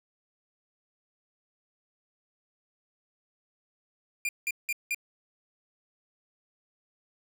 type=tone bursts; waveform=45% pulse; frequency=2400 Hz; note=D7; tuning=37 cents sharp; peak=-27 dBFS; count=4; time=4.25-4.946 s; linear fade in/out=2 ms; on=39 ms; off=180 ms; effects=none